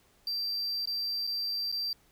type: tone with dropouts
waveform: triangle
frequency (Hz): 4699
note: D8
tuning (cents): 0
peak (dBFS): -29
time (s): 0.27-1.93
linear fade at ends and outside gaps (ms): 2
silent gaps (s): 0.856-0.873 / 1.269-1.273 / 1.717-1.724
effects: pink hiss -65 dBFS RMS until 2.11 s